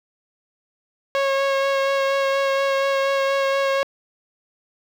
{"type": "tone with vibrato", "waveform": "sawtooth", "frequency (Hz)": 547, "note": "C#5", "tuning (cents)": -23, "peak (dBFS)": -14, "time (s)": [1.15, 3.83], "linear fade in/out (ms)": 0, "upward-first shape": "sine", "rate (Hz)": 4.2, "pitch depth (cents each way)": 13, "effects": ["low-pass 4000 Hz 12 dB/octave", "8-bit"]}